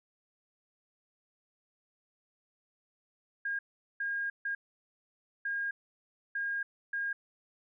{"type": "tone bursts at uneven times", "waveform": "sine", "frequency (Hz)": 1622, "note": "G#6", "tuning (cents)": -41, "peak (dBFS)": -31, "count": 6, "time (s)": [[3.45, 3.59], [4, 4.3], [4.45, 4.55], [5.45, 5.71], [6.35, 6.63], [6.93, 7.13]], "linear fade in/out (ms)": 5, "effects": []}